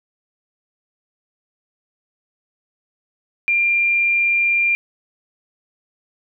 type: tone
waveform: sine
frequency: 2388 Hz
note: D7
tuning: 28 cents sharp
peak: -14 dBFS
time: 3.48-4.75 s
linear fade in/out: 0 ms
effects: none